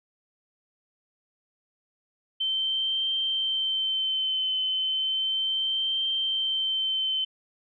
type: tone with vibrato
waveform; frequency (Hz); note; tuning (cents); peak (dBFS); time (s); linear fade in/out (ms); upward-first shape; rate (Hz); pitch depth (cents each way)
sine; 3096; G7; -22; -24; 2.4-7.25; 10; triangle; 0.34; 25
effects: none